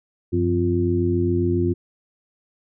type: harmonic tone with a mistuned harmonic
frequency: 87.31 Hz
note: F2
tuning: in tune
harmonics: 1 / 2 / 3 / 4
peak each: -22 / -27 / -25 / -21 dBFS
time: 0.32-1.74 s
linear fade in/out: 20 ms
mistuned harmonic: 1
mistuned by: +130 cents
effects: none